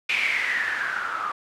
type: noise with low-pass filter sweep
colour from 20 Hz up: blue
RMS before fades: -26 dBFS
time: 0.09-1.32 s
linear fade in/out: 5 ms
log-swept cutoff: 2500 to 1200 Hz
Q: 9.5
effects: none